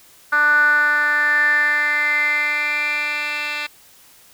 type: tone with band-pass filter sweep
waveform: 10% pulse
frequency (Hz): 296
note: D4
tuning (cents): +14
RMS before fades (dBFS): -18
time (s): 0.32-3.67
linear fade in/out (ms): 10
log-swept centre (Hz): 1400 to 2800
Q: 8.9
effects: white hiss -49 dBFS RMS until 4.33 s